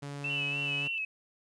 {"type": "tone", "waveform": "sawtooth", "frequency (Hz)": 142.4, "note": "C#3", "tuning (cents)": 47, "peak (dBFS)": -34, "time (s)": [0.02, 0.88], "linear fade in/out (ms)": 10}
{"type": "tone with vibrato", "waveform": "sine", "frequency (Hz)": 2637, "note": "E7", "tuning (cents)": 0, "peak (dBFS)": -31, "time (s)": [0.24, 1.05], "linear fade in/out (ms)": 5, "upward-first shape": "sine", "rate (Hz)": 3.4, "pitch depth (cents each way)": 56}
{"type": "tone with tremolo", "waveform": "sine", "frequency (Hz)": 2960, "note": "F#7", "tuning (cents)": 0, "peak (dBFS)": -34, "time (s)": [0.3, 0.98], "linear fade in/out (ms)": 0, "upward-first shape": "triangle", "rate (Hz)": 2.8, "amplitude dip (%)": 70}
{"effects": ["resampled to 22050 Hz", "11-bit"]}